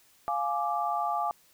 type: chord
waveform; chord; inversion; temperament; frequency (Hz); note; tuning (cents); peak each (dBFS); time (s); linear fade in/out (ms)
sine; D diminished; first; equal with one note detuned; 698.5 / 837.4 / 1174.7; F5 / Ab5 / D6; 0 / +14 / 0; -31; 0.28-1.31; 0
effects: white hiss -62 dBFS RMS until 1.53 s